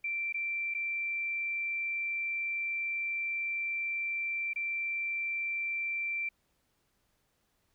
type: tone with dropouts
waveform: sine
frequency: 2349 Hz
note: D7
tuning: in tune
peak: -31 dBFS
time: 0.04-6.29 s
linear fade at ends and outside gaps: 5 ms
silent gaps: 0.326-0.342 / 0.74-0.747 / 4.534-4.559 s
effects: pink hiss -75 dBFS RMS until 7.74 s